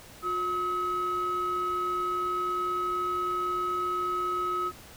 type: tone pair together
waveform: sine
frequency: 359 / 1279.3 Hz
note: F4 / D#6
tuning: +48 / +48 cents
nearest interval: octave + minor seventh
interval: 2200 cents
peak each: -32 / -26 dBFS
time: 0.22-4.72 s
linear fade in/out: 50 ms
effects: tanh soft clip ceiling -23 dBFS + pink hiss -49 dBFS RMS until 4.96 s